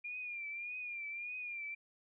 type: tone with vibrato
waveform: sine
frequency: 2406 Hz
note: D7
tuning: 41 cents sharp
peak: -40 dBFS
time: 0.04-1.75 s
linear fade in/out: 10 ms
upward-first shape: triangle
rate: 1.7 Hz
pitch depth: 77 cents each way
effects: none